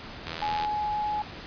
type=click train; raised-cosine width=0.2 ms; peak=-16 dBFS; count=32; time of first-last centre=0.27-0.649 s; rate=81.9 Hz
type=tone; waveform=sine; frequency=842 Hz; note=G#5; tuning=24 cents sharp; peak=-26 dBFS; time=0.42-1.22 s; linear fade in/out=2 ms
effects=pink hiss -41 dBFS RMS until 1.46 s + resampled to 11025 Hz